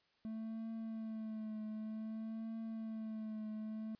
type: tone with vibrato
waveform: triangle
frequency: 220 Hz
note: A3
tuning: in tune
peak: -39 dBFS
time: 0.25-3.95 s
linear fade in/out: 0 ms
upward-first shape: triangle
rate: 0.54 Hz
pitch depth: 39 cents each way
effects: white hiss -75 dBFS RMS until 3.99 s + resampled to 11025 Hz